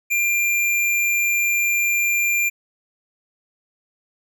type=tone; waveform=square; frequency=2385 Hz; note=D7; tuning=26 cents sharp; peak=-18 dBFS; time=0.1-2.5 s; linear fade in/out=20 ms; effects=none